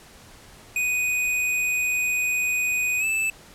square tone with pitch glide, 2489 to 2632 Hz, D#7 to E7, 0 to -3 cents, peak -22 dBFS, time 0.76-3.3 s, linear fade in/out 2 ms, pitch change +97 cents, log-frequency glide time 2.99-3.05 s, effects pink hiss -48 dBFS RMS until 3.54 s + low-pass 12000 Hz 12 dB/octave

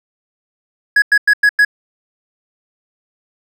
triangle tone bursts, 1673 Hz, G#6, 12 cents sharp, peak -5 dBFS, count 5, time 0.96-1.649 s, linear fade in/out 5 ms, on 61 ms, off 96 ms, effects none

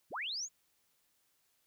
sine linear sweep, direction up, 39.94 to 7040 Hz, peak -36 dBFS, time 0.1-0.49 s, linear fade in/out 50 ms, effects white hiss -75 dBFS RMS until 1.66 s

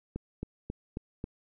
click train, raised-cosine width 3 ms, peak -22 dBFS, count 5, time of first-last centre 0.16-1.241 s, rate 3.7 Hz, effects none

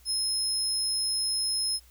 30% pulse tone, 5160 Hz, E8, 38 cents flat, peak -22 dBFS, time 0.05-1.8 s, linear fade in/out 50 ms, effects added 60 Hz sine -55 dBFS peak until 1.9 s + white hiss -60 dBFS RMS until 1.9 s

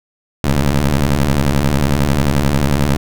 20% pulse ring-modulated tone, 72.2 Hz, D2, 29 cents flat, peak -4 dBFS, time 0.44-2.97 s, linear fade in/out 0 ms, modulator 66.6 Hz, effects none

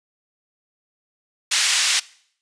white band-pass noise, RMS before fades -19 dBFS, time 1.51-2 s, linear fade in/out 10 ms, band 1800 to 6300 Hz, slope 12 dB/octave, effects noise-tail reverb RT60 0.6 s tail -21 dB re dry + resampled to 22050 Hz

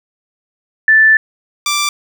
sine / 10% pulse tone pair in turn, 1760 / 1174.7 Hz, A6 / D6, 0 / 0 cents, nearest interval perfect fifth, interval 700 cents, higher first, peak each -5 dBFS, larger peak neither, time 0.88-1.17 / 1.66-1.89 s, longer first, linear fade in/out 2 ms, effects none

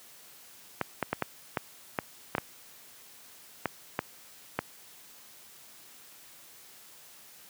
clicks, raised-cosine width 0.5 ms, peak -12 dBFS, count 11, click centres 0.813 / 1.027 / 1.13 / 1.223 / 1.572 / 1.988 / 2.351 / 2.382 / 3.657 / 3.991 / 4.59 s, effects white hiss -53 dBFS RMS until 7.49 s + high-pass 100 Hz 12 dB/octave

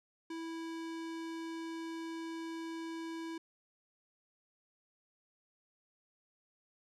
square tone with low-pass filter, 328.4 Hz, E4, 6 cents flat, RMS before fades -42 dBFS, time 0.3-3.38 s, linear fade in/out 5 ms, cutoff 7400 Hz, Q 0.59, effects none

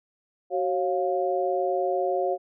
sine tone cluster, 375.3 / 546 / 704 Hz, F#4 / C#5 / F5, +25 / -26 / +14 cents, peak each -27 dBFS, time 0.5-2.38 s, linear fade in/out 50 ms, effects none

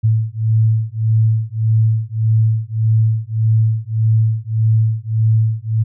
sine beating tone pair, 110 / 111.7 Hz, A2 / A2, 0 / +27 cents, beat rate 1.7 Hz, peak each -15 dBFS, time 0.03-5.84 s, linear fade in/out 20 ms, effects none

